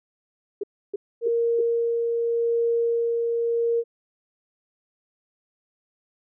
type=tone bursts; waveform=sine; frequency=405 Hz; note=G#4; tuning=43 cents flat; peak=-24 dBFS; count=4; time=0.61-1.61 s; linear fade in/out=5 ms; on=25 ms; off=300 ms
type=tone with tremolo; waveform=sine; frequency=466.2 Hz; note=A#4; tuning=in tune; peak=-19 dBFS; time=1.21-3.84 s; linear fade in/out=50 ms; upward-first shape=sine; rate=0.85 Hz; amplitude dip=25%
effects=none